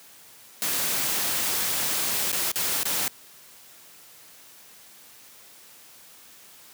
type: noise with dropouts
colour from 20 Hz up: white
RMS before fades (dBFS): -26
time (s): 0.62-3.08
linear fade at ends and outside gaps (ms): 0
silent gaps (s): 2.317-2.328 / 2.516-2.558 / 2.832-2.854
effects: white hiss -50 dBFS RMS until 6.73 s + high-pass 100 Hz 12 dB/octave